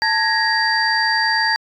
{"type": "tone cluster", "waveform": "sine", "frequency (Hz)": [883, 1667, 1875, 4681], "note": ["A5", "G#6", "A#6", "D8"], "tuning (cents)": [6, 6, 10, -7], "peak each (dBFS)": -20, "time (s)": [0.02, 1.56], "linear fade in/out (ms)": 0, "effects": ["tanh soft clip ceiling -6 dBFS"]}